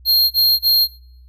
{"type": "tone bursts", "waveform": "square", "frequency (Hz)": 4221, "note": "C8", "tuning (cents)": 14, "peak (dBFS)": -11, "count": 3, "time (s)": [0.05, 0.88], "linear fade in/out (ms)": 50, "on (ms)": 260, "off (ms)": 25, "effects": ["noise-tail reverb RT60 0.6 s tail -21 dB re dry", "added 62 Hz sine -41 dBFS peak until 1.28 s"]}